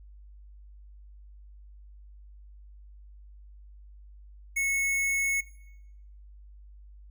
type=tone; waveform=square; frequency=2197 Hz; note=C#7; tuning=16 cents flat; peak=-26 dBFS; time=4.56-5.41 s; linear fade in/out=10 ms; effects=noise-tail reverb RT60 0.9 s tail -20 dB re dry + added 50 Hz sine -47 dBFS peak until 7.1 s